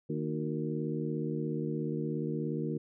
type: harmonic tone with a mistuned harmonic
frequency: 77 Hz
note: D#2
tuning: 17 cents flat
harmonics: 2 / 3 / 4 / 5 / 6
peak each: -35 / -37 / -38 / -39 / -40 dBFS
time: 0.09-2.78 s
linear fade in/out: 10 ms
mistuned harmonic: 5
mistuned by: -76 cents
effects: none